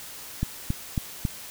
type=click train; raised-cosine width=5 ms; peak=-12 dBFS; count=4; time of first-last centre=0.43-1.252 s; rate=3.65 Hz; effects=white hiss -41 dBFS RMS until 1.5 s